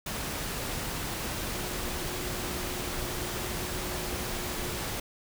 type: tone in noise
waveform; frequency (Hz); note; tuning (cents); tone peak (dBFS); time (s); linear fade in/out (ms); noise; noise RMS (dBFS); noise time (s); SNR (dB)
sine; 360.2; F#4; -46; -41; 1.54-4.84; 5; pink; -34; 0.06-5; -10
effects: none